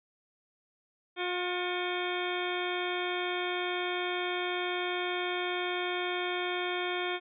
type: harmonic tone with a mistuned harmonic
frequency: 357.9 Hz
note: F4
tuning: 42 cents sharp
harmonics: 1 / 2 / 3 / 4 / 5 / 6 / 7 / 9 / 10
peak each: -34 / -38 / -41 / -40 / -42 / -39 / -43 / -40 / -43 dBFS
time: 1.16-7.2 s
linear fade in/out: 50 ms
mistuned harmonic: 6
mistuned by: +61 cents
effects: none